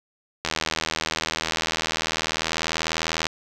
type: click train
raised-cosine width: 0.2 ms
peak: -6 dBFS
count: 227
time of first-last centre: 0.45-3.268 s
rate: 80.2 Hz
effects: none

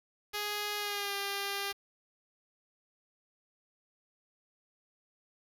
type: tone with pitch glide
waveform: 5% pulse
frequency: 415.3 to 399.1 Hz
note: G#4 to G4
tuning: 0 to +31 cents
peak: -22 dBFS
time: 0.33-1.73 s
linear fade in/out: 20 ms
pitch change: -69 cents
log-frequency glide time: 0.78-1.14 s
effects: 9-bit

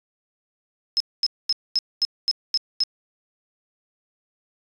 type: tone bursts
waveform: sine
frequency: 5170 Hz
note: E8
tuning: 34 cents flat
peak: -17 dBFS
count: 8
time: 0.97-2.836 s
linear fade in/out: 0 ms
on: 32 ms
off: 230 ms
effects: resampled to 22050 Hz

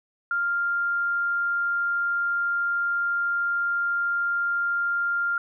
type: tone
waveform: sine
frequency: 1396.9 Hz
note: F6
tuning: in tune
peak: -22 dBFS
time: 0.31-5.38 s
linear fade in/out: 2 ms
effects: none

